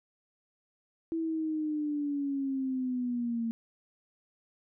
sine linear sweep, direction down, 329.5 to 226.8 Hz, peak -29 dBFS, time 1.12-3.51 s, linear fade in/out 0 ms, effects none

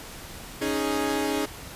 sawtooth chord, C# suspended second, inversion none, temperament equal, 277.2 / 311.1 / 415.3 Hz, C#4 / D#4 / G#4, 0 / 0 / 0 cents, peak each -25 dBFS, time 0.61-1.46 s, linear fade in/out 10 ms, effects pink hiss -41 dBFS RMS until 1.75 s + resampled to 32000 Hz

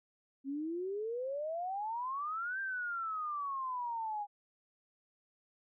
sine exponential two-way sweep, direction up then down, 265.5 to 1594 to 811 Hz, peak -35 dBFS, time 0.44-4.27 s, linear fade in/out 50 ms, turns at 2.6 s, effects none

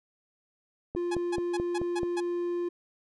click train, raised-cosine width 2 ms, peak -20 dBFS, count 6, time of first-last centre 0.95-2.032 s, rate 4.62 Hz
triangle tone, 349.2 Hz, F4, in tune, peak -26 dBFS, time 0.96-2.69 s, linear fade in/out 10 ms
sawtooth tone bursts, 840 Hz, G#5, 19 cents sharp, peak -28 dBFS, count 6, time 1.11-2.206 s, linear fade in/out 10 ms, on 41 ms, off 170 ms
effects resampled to 24000 Hz

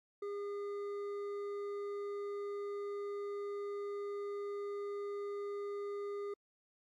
sine tone with hard clipping, 406.1 Hz, G#4, 39 cents flat, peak -40 dBFS, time 0.22-6.34 s, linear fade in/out 5 ms, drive 7 dB, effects AAC 64 kbps

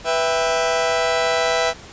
sawtooth chord, E minor, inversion second, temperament just, 494.4 / 659.3 / 791.1 Hz, B4 / E5 / G5, +2 / 0 / +16 cents, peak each -18 / -16 / -21 dBFS, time 0.04-1.74 s, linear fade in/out 50 ms, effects pink hiss -40 dBFS RMS until 1.92 s + resampled to 16000 Hz

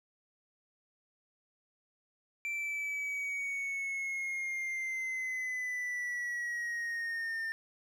triangle linear sweep, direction down, 2346 to 1800 Hz, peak -32 dBFS, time 2.45-7.52 s, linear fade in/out 0 ms, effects 12-bit

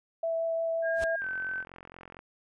sine tone with vibrato, 659 Hz, E5, 1 cent flat, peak -27 dBFS, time 0.23-1.16 s, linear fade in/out 5 ms, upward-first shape triangle, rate 5.7 Hz, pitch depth 8 cents each way
sine tone with pitch glide, 1621 to 1531.8 Hz, G#6 to G6, -42 to -40 cents, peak -31 dBFS, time 0.82-1.65 s, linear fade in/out 50 ms, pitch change -98 cents, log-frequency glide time 1.2-1.25 s
pink noise with exponential growth, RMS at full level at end -35 dBFS, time 0.92-1.04 s, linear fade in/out 1 ms, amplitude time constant 24 ms
click train, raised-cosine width 0.5 ms, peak -31 dBFS, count 44, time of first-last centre 1.22-2.191 s, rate 44.3 Hz
effects resampled to 22050 Hz

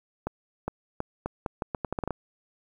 accelerating click train, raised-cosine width 1 ms, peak -15 dBFS, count 13, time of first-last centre 0.27-2.107 s, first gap 410 ms, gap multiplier 0.79, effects 9-bit

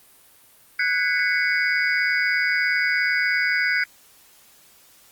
sine tone cluster, 1481 / 1638 / 2012 / 2216 / 4882 Hz, F#6 / G#6 / B6 / C#7 / D#8, +1 / -24 / +32 / -1 / -34 cents, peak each -23 / -27 / -25 / -24 / -32 dBFS, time 0.79-3.84 s, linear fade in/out 5 ms, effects white hiss -53 dBFS RMS until 5.11 s + Opus 32 kbps

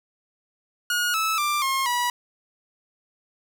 sawtooth tone with pitch steps, 1440 / 1305.3 / 1183.2 / 1072.6 / 972.3 Hz, F#6 / E6 / D6 / C6 / B5, -47 / -17 / +13 / +43 / -27 cents, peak -18 dBFS, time 0.9-2.1 s, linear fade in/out 2 ms, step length 240 ms, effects 9-bit

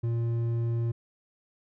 sine tone with hard clipping, 116.54 Hz, A#2, in tune, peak -27 dBFS, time 0.03-0.92 s, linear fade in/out 10 ms, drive 6 dB, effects none

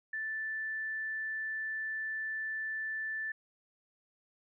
sine tone, 1760 Hz, A6, in tune, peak -34 dBFS, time 0.13-3.32 s, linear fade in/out 5 ms, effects none

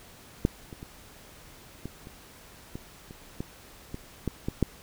clicks, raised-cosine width 3 ms, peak -8 / -28 / -27 / -22 / -30 / -23 / -30 / -19 / -22 / -15 / -16 / -9 dBFS, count 12, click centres 0.451 / 0.728 / 0.829 / 1.856 / 2.071 / 2.755 / 3.109 / 3.405 / 3.944 / 4.277 / 4.485 / 4.627 s, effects pink hiss -51 dBFS RMS until 4.82 s

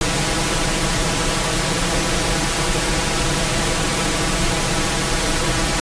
pink noise with comb filter, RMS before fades -19 dBFS, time 0.01-5.8 s, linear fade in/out 2 ms, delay 6.1 ms, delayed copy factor +0.7, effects resampled to 22050 Hz

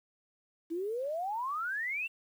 sine exponential sweep, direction up, 318.2 to 2773 Hz, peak -32 dBFS, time 0.7-2.08 s, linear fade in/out 20 ms, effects 10-bit

